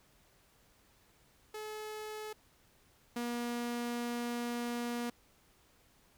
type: tone pair in turn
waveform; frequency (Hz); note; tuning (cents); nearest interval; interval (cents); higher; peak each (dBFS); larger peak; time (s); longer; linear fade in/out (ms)
sawtooth; 428.9 / 239.1; A4 / A#3; -44 / +44; minor seventh; 1012; first; -37 / -31; second; 1.54-2.33 / 3.16-5.1; second; 5
effects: pink hiss -67 dBFS RMS until 6.17 s